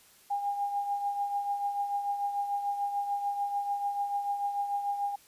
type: tone with tremolo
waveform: sine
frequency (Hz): 809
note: G#5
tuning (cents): -46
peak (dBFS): -26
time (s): 0.3-5.16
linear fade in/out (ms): 10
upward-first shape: triangle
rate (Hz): 6.8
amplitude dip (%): 60
effects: white hiss -59 dBFS RMS until 5.27 s + resampled to 32000 Hz